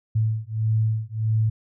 sine beating tone pair, 109.3 / 110.9 Hz, A2 / A2, -11 / +14 cents, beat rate 1.6 Hz, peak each -23 dBFS, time 0.15-1.5 s, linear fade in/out 10 ms, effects none

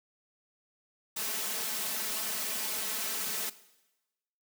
white noise with comb filter, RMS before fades -34 dBFS, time 1.16-3.5 s, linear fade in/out 10 ms, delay 4.6 ms, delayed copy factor +1, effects noise-tail reverb RT60 1.0 s tail -17 dB re dry + high-pass 200 Hz 12 dB/octave

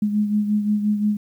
sine beating tone pair, 208.5 / 214.2 Hz, G#3 / A3, +7 / -46 cents, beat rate 5.7 Hz, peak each -18 / -26 dBFS, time 0.02-1.17 s, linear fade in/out 5 ms, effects 9-bit

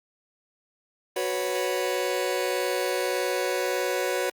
sawtooth chord, F# suspended fourth, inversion none, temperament just, 370 / 493.3 / 555 Hz, F#4 / B4 / C#5, 0 / -2 / +2 cents, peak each -25 dBFS, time 1.16-4.3 s, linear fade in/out 5 ms, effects Opus 24 kbps

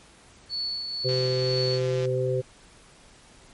sine tone with tremolo, 4435 Hz, C#8, in tune, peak -26 dBFS, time 0.49-1.8 s, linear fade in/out 50 ms, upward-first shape triangle, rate 2 Hz, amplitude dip 45%
harmonic tone, 128.2 Hz, C3, 35 cents flat, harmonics 1 / 3 / 4, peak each -27 / -27 / -27 dBFS, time 1.04-2.42 s, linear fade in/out 20 ms
click train, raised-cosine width 0.2 ms, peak -22 dBFS, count 166, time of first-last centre 1.09-2.055 s, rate 171 Hz
effects pink hiss -53 dBFS RMS until 3.53 s + MP3 48 kbps

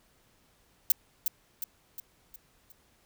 violet noise with echo, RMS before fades -21 dBFS, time 0.9-0.92 s, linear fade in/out 2 ms, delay 360 ms, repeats 5, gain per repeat -6 dB, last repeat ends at 2.72 s, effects pink hiss -66 dBFS RMS until 3.05 s

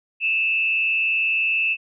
sine tone with frequency modulation, 2637 Hz, E7, in tune, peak -18 dBFS, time 0.2-1.77 s, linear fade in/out 50 ms, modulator 146 Hz, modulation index 0.54, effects none

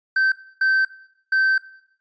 triangle tone bursts at uneven times, 1550 Hz, G6, 20 cents flat, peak -14 dBFS, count 3, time 0.16-0.32 / 0.61-0.85 / 1.32-1.58 s, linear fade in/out 5 ms, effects noise-tail reverb RT60 0.7 s tail -17 dB re dry + resampled to 16000 Hz

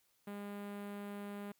sawtooth tone with notch filter, 203.2 Hz, G#3, 38 cents flat, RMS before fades -45 dBFS, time 0.27-1.52 s, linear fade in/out 5 ms, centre 5600 Hz, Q 0.53, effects white hiss -75 dBFS RMS until 1.59 s

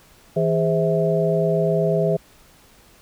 sine tone cluster, 163.1 / 409.8 / 518 / 650 Hz, E3 / G#4 / C5 / E5, -18 / -23 / -17 / -24 cents, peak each -21 / -22 / -24 / -22 dBFS, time 0.36-2.17 s, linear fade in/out 10 ms, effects pink hiss -52 dBFS RMS until 3.01 s

